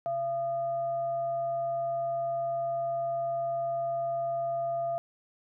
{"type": "tone with frequency modulation", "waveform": "sine", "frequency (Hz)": 680, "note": "F5", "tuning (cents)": -46, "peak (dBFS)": -28, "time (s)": [0.06, 4.98], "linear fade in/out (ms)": 0, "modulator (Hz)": 548, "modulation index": 0.22, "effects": []}